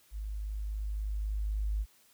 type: tone with level ramp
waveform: sine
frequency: 51.91 Hz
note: G#1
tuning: in tune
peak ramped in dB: -35 to -28 dBFS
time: 0.11-1.86 s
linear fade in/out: 50 ms
effects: white hiss -64 dBFS RMS until 2.13 s